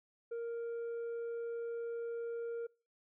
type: tone with tanh clipping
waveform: sine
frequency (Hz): 466.2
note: A#4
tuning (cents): 0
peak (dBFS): -38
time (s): 0.31-2.67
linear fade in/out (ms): 10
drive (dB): 3
effects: noise-tail reverb RT60 0.4 s tail -26 dB re dry